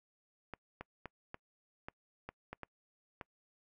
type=clicks; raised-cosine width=0.5 ms; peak=-28 dBFS; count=9; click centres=0.537 / 0.81 / 1.057 / 1.344 / 1.885 / 2.29 / 2.53 / 2.633 / 3.212 s; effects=noise-tail reverb RT60 0.1 s tail -26 dB re dry